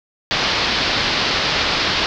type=low-pass noise; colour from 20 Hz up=white; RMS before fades=-19 dBFS; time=0.31-2.06 s; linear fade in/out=0 ms; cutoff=5000 Hz; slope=48 dB/octave; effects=none